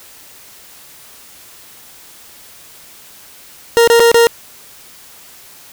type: tone with dropouts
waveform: 40% pulse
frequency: 466.2 Hz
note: A#4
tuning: in tune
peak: -5 dBFS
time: 3.77-4.27 s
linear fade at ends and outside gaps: 0 ms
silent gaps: 3.875-3.9 / 3.996-4.002 / 4.116-4.144 s
effects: white hiss -40 dBFS RMS until 5.72 s